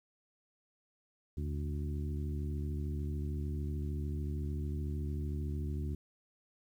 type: harmonic tone with a mistuned harmonic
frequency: 73.42 Hz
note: D2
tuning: in tune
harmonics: 1 / 2 / 3 / 4 / 5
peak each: -35 / -41 / -45 / -47 / -49 dBFS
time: 1.37-5.95 s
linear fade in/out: 5 ms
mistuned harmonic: 1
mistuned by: +110 cents
effects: 11-bit